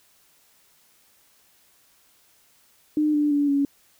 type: tone with pitch steps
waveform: sine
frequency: 302.8 / 295.4 / 288.1 / 281.1 Hz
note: D#4 / D4 / D4 / C#4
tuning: -47 / +10 / -33 / +24 cents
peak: -18 dBFS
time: 2.97-3.65 s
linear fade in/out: 2 ms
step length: 170 ms
effects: white hiss -60 dBFS RMS until 3.99 s

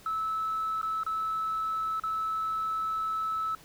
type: tone with dropouts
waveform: sine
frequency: 1305 Hz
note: E6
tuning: 18 cents flat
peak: -27 dBFS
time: 0.06-3.55 s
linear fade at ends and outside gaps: 2 ms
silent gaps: 0.815-0.829 / 1.034-1.064 / 1.998-2.036 s
effects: tanh soft clip ceiling -24 dBFS + pink hiss -54 dBFS RMS until 3.64 s

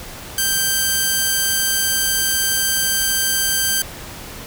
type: tone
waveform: 5% pulse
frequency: 1568 Hz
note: G6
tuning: in tune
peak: -5 dBFS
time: 0.38-3.82 s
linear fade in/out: 2 ms
effects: pink hiss -34 dBFS RMS until 4.46 s

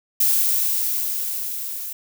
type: noise with level ramp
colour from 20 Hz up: violet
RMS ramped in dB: -17 to -31 dBFS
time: 0.2-1.93 s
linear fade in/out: 5 ms
effects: none

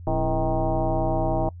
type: tone with frequency modulation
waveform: sine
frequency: 332.2 Hz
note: E4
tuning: 13 cents sharp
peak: -20 dBFS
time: 0.07-1.49 s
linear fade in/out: 2 ms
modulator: 151 Hz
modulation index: 3.4
effects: noise-tail reverb RT60 0.1 s tail -25 dB re dry + added 87 Hz sine -37 dBFS peak until 1.6 s

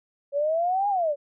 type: exponential two-way sweep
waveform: sine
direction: up then down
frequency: 554.4 to 830 to 554.4 Hz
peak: -21 dBFS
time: 0.32-1.16 s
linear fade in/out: 50 ms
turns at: 0.89 s
effects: none

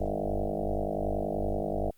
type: tone with frequency modulation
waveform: sine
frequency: 326.9 Hz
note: E4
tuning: 14 cents flat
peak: -27 dBFS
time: 0-1.91 s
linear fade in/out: 10 ms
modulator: 50.5 Hz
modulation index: 7.5
effects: white hiss -66 dBFS RMS until 1.97 s + Opus 32 kbps

